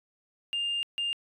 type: tone pair in turn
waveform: sine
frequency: 2807 / 2807 Hz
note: F7 / F7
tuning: +8 / +8 cents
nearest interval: unison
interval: 0 cents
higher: neither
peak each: -26 dBFS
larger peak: neither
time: 0.53-0.83 / 0.98-1.13 s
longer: first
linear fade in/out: 0 ms
effects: tanh soft clip ceiling -25 dBFS